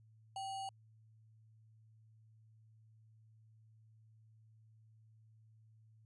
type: tone with sample-and-hold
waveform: sine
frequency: 776 Hz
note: G5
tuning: 18 cents flat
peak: -40 dBFS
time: 0.36-0.69 s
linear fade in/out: 2 ms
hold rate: 3675 Hz
effects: added 110 Hz sine -62 dBFS peak until 6.05 s + resampled to 24000 Hz